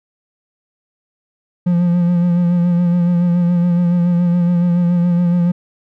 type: tone with vibrato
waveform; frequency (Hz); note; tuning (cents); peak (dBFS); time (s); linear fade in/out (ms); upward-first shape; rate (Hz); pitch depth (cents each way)
triangle; 174.61; F3; 0; -9; 1.66-5.52; 10; sine; 7.1; 32
effects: none